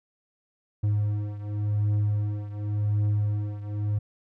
triangle beating tone pair, 103.83 / 104.73 Hz, G#2 / G#2, 0 / +15 cents, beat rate 0.9 Hz, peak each -23 / -27 dBFS, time 0.83-3.99 s, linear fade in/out 10 ms, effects none

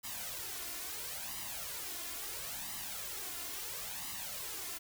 white noise with flanger, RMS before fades -42 dBFS, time 0.03-4.79 s, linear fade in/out 20 ms, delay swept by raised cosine 1 to 2.9 ms, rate 0.74 Hz, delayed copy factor +0.7, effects none

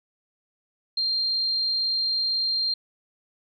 sine tone, 4186 Hz, C8, in tune, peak -22 dBFS, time 0.97-2.74 s, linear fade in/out 5 ms, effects none

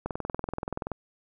click train, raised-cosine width 1 ms, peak -17 dBFS, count 19, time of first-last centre 0.06-0.917 s, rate 21 Hz, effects none

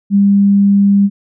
sine tone, 200 Hz, G3, 35 cents sharp, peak -6 dBFS, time 0.1-1.1 s, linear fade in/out 50 ms, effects none

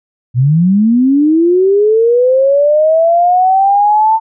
sine linear sweep, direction up, 116.54 to 897 Hz, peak -6 dBFS, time 0.34-4.2 s, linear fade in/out 50 ms, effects none

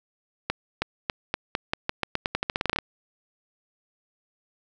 accelerating click train, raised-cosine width 0.3 ms, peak -8 dBFS, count 20, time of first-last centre 0.5-2.787 s, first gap 320 ms, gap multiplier 0.87, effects none

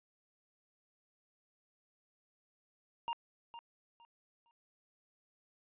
square tone with echo, 935 Hz, A#5, 5 cents sharp, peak -35 dBFS, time 3.08-3.13 s, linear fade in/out 0 ms, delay 460 ms, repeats 3, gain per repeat -12 dB, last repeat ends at 4.51 s, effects resampled to 8000 Hz

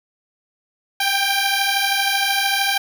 10% pulse beating tone pair, 784 / 797 Hz, G5 / G5, 0 / +28 cents, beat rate 13 Hz, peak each -12 dBFS, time 1-2.78 s, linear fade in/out 5 ms, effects 8-bit

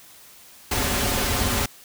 pink noise with comb filter, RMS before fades -23 dBFS, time 0.71-1.66 s, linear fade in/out 5 ms, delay 6.2 ms, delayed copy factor -0.65, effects white hiss -48 dBFS RMS until 1.84 s

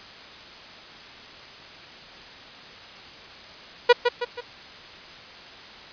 sawtooth tone with echo, 484.5 Hz, B4, 33 cents flat, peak -6 dBFS, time 3.89-3.93 s, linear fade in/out 10 ms, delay 160 ms, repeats 3, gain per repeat -7 dB, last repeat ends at 4.41 s, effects white hiss -43 dBFS RMS until 5.92 s + resampled to 11025 Hz

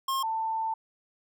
square / sine tone pair in turn, 1071 / 890.8 Hz, C6 / A5, +40 / +21 cents, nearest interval minor third, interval 319 cents, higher first, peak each -27 dBFS, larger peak neither, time 0.08-0.23 / 0.23-0.74 s, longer second, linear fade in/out 5 ms, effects none

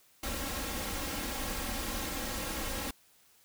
pink noise with comb filter, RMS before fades -36 dBFS, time 0.23-2.91 s, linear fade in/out 5 ms, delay 3.7 ms, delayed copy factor +0.7, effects white hiss -64 dBFS RMS until 3.44 s

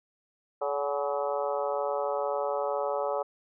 harmonic tone with a mistuned harmonic, 142.2 Hz, C#3, 45 cents sharp, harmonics 3 / 4 / 5 / 6 / 7 / 8 / 9, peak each -34 / -30 / -36 / -36 / -39 / -40 / -39 dBFS, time 0.61-3.23 s, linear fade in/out 10 ms, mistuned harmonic 5, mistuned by +73 cents, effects none

